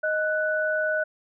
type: tone pair together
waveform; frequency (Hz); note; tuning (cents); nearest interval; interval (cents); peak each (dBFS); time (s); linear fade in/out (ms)
sine; 622.3 / 1485.2; D#5 / F#6; 0 / +6; octave + minor third; 1506; -25; 0.03-1.04; 10
effects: none